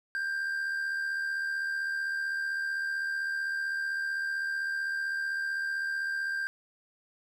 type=tone with amplitude modulation; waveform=triangle; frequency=1585 Hz; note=G6; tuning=19 cents sharp; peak=-26 dBFS; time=0.15-6.47 s; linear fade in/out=0 ms; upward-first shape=sine; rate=75.7 Hz; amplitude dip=40%; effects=none